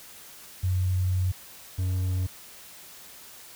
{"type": "tone pair in turn", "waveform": ["sine", "triangle"], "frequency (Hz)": [92.1, 92.1], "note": ["F#2", "F#2"], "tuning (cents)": [-7, -7], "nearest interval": "unison", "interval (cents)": 0, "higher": "neither", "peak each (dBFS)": -22, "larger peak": "neither", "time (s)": [[0.63, 1.32], [1.78, 2.27]], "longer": "first", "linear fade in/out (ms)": 10, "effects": ["white hiss -47 dBFS RMS until 3.55 s"]}